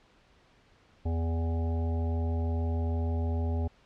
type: harmonic tone with a mistuned harmonic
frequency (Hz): 82.41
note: E2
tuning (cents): 0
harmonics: 1 / 3 / 5 / 7 / 9 / 10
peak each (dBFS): -27 / -37 / -41 / -44 / -46 / -47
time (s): 1.05-3.68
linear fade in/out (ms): 10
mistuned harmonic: 7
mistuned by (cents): +18
effects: pink hiss -62 dBFS RMS until 3.85 s + low-pass 4000 Hz 12 dB/octave